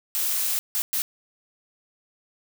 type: noise bursts at uneven times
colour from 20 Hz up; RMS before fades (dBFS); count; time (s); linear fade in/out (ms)
blue; -25; 3; 0.15-0.59 / 0.75-0.82 / 0.93-1.02; 0
effects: none